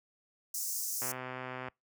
pink high-pass noise, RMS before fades -36 dBFS, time 0.54-1.12 s, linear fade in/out 5 ms, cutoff 5500 Hz, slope 48 dB/octave
click train, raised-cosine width 0.5 ms, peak -25 dBFS, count 86, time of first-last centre 1.02-1.684 s, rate 128 Hz
effects noise-tail reverb RT60 0.2 s tail -26 dB re dry + high-pass 60 Hz 12 dB/octave

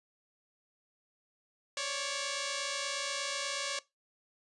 5% pulse tone pair together, 547.7 / 576 Hz, C#5 / D5, -21 / -34 cents, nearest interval minor second, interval 87 cents, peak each -25 dBFS, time 1.77-3.79 s, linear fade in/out 2 ms, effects noise-tail reverb RT60 0.2 s tail -20 dB re dry + resampled to 24000 Hz

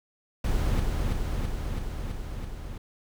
brown noise with echo, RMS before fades -25 dBFS, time 0.44-0.8 s, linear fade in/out 5 ms, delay 330 ms, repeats 6, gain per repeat -2 dB, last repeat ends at 2.78 s, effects none

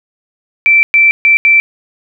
sine tone bursts at uneven times, 2336 Hz, D7, 10 cents flat, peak -4 dBFS, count 4, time 0.66-0.83 / 0.94-1.11 / 1.25-1.37 / 1.45-1.6 s, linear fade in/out 0 ms, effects none

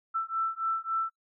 sine beating tone pair, 1329 / 1332.6 Hz, E6 / E6, +14 / +18 cents, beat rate 3.6 Hz, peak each -31 / -31 dBFS, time 0.14-1.1 s, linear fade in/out 20 ms, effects noise-tail reverb RT60 0.1 s tail -24 dB re dry

